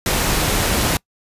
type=noise with amplitude modulation; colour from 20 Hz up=pink; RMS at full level=-17 dBFS; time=0.06-0.97 s; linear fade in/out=2 ms; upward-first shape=sine; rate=218 Hz; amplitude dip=25%; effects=noise-tail reverb RT60 0.1 s tail -24 dB re dry + resampled to 32000 Hz